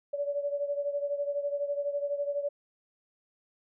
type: beating tone pair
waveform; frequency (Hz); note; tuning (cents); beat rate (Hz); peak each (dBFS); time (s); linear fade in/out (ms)
sine; 570 / 582; C#5 / D5; +48 / -16; 12; -30 / -35; 0.13-2.49; 10
effects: none